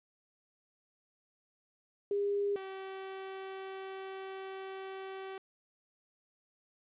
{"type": "tone pair in turn", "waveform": ["sine", "sawtooth"], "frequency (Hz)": [404.4, 383.9], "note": ["G#4", "G4"], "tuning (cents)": [-46, -36], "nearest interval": "minor second", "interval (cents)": 90, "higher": "first", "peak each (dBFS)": [-29, -37], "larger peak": "first", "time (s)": [[2.11, 2.56], [2.56, 5.38]], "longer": "second", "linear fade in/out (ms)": 2, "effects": ["resampled to 8000 Hz", "11-bit"]}